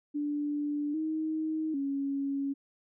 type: tone with pitch steps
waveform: sine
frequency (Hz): 293 / 314.4 / 277.4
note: D4 / D#4 / C#4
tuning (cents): -4 / +18 / +1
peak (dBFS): -29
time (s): 0.14-2.54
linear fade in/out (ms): 20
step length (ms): 800
effects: none